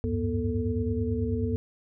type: tone cluster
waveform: sine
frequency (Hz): 74.8 / 94.1 / 103.4 / 241.2 / 443.9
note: D2 / F#2 / G#2 / B3 / A4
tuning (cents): +32 / +30 / -7 / -41 / +15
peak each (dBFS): -33 / -31 / -33 / -30 / -32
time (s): 0.04-1.56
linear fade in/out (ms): 0
effects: none